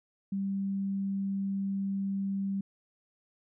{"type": "tone", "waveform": "sine", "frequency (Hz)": 196, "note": "G3", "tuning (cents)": 0, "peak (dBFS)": -29, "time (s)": [0.32, 2.61], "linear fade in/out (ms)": 5, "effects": []}